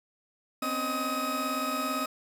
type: tone cluster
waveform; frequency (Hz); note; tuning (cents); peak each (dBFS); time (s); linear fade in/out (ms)
40% pulse; 254.3 / 272.1 / 619 / 1265; C4 / C#4 / D#5 / D#6; -49 / -32 / -9 / +28; -35 / -36 / -36 / -30; 0.62-2.06; 5
effects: none